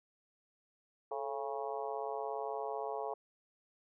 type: harmonic tone with a mistuned harmonic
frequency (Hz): 137.4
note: C#3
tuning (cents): -15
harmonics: 3 / 4 / 5 / 6 / 7 / 8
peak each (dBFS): -41 / -44 / -42 / -43 / -46 / -48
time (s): 1.11-3.14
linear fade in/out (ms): 5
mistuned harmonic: 3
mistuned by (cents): +86
effects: none